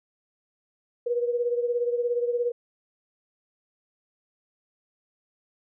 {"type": "beating tone pair", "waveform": "sine", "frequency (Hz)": [478.4, 495.4], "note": ["A#4", "B4"], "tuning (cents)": [45, 5], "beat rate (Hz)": 17, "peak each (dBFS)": [-24, -30], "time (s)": [1.06, 2.52], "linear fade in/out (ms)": 10, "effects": []}